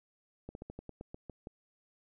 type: slowing click train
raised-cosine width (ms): 2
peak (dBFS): -30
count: 10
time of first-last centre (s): 0.49-1.471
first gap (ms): 61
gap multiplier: 1.14
effects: none